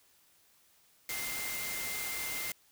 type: tone in noise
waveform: sine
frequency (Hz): 2093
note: C7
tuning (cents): 0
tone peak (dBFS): -40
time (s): 1.09-2.52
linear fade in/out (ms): 2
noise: white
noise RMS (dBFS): -38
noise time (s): 1.09-2.52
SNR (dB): -5
effects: white hiss -66 dBFS RMS until 2.71 s